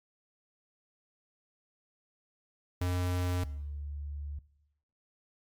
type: tone pair in turn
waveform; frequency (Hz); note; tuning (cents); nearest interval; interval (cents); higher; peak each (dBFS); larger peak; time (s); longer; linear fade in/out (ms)
square / sine; 89.8 / 72.35; F2 / D2; +49 / -25; major third; 374; first; -29 / -36; first; 2.81-3.44 / 3.44-4.39; second; 5
effects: noise-tail reverb RT60 0.9 s tail -19 dB re dry + MP3 96 kbps